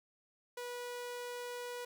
sawtooth tone, 487.8 Hz, B4, 21 cents flat, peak -37 dBFS, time 0.57-1.85 s, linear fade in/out 5 ms, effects 13-bit

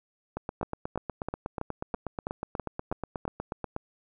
two click trains, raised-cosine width 1 ms, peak -17 / -18 dBFS, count 9 / 29, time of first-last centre 0.63-3.253 / 0.37-3.764 s, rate 3.05 / 8.25 Hz, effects none

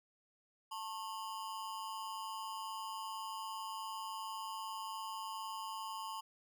square ring-modulated tone, 987.8 Hz, B5, in tune, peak -39 dBFS, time 0.71-6.21 s, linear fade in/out 10 ms, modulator 98.7 Hz, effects none

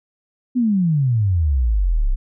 sine exponential sweep, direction down, 257.6 to 30.25 Hz, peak -14 dBFS, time 0.55-2.16 s, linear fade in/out 20 ms, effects none

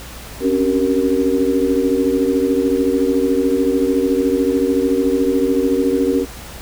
sine tone cluster, 268.4 / 282.1 / 381.6 / 468 Hz, C4 / C#4 / G4 / A#4, +44 / +30 / -47 / +7 cents, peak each -19 dBFS, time 0.4-6.26 s, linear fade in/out 50 ms, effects added 60 Hz sine -37 dBFS peak until 6.61 s + pink hiss -35 dBFS RMS until 6.61 s

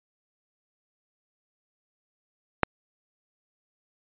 click, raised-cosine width 0.5 ms, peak -3 dBFS, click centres 2.633 s, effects resampled to 8000 Hz

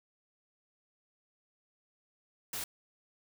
white noise, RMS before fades -38 dBFS, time 2.53-2.64 s, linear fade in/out 2 ms, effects none

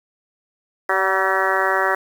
harmonic tone with a mistuned harmonic, 191.3 Hz, G3, 42 cents flat, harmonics 2 / 3 / 4 / 5 / 6 / 7 / 8 / 9 / 10, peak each -25 / -25 / -25 / -25 / -25 / -25 / -25 / -25 / -25 dBFS, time 0.89-1.95 s, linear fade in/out 5 ms, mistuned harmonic 4, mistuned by -26 cents, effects 7-bit

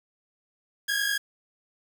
sawtooth tone pair together, 1618 / 1669.3 Hz, G#6 / G#6, -46 / +8 cents, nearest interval minor second, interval 54 cents, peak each -24 dBFS, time 0.88-1.18 s, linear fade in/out 10 ms, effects 8-bit

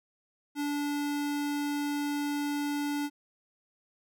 square tone, 290 Hz, D4, 22 cents flat, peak -30 dBFS, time 0.55-3.1 s, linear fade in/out 50 ms, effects none

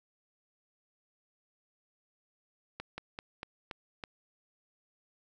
slowing click train, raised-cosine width 0.3 ms, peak -23 dBFS, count 6, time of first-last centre 2.8-4.038 s, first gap 180 ms, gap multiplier 1.16, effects none

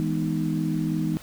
sine chord, E major seventh, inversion none, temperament equal with one note detuned, 162.17 / 207.7 / 246.9 / 311.1 Hz, E3 / G#3 / B3 / D#4, -28 / 0 / 0 / 0 cents, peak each -26 / -30 / -31 / -28 dBFS, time 0-1.17 s, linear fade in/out 0 ms, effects pink hiss -46 dBFS RMS until 1.22 s

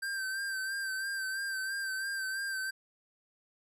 square tone with vibrato, 1568 Hz, G6, in tune, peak -34 dBFS, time 0.02-2.71 s, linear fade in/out 10 ms, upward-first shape sine, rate 3 Hz, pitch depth 39 cents each way, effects resampled to 32000 Hz

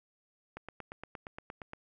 click train, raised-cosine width 0.5 ms, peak -27 dBFS, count 11, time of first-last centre 0.57-1.734 s, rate 8.59 Hz, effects none

